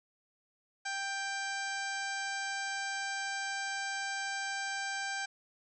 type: harmonic tone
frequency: 787 Hz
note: G5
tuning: 7 cents sharp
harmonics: 1 / 2 / 3 / 4 / 5 / 6 / 7 / 8 / 9 / 10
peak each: -40 / -37 / -44 / -49 / -50 / -47 / -49 / -47 / -57 / -49 dBFS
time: 0.85-5.26 s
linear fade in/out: 10 ms
effects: none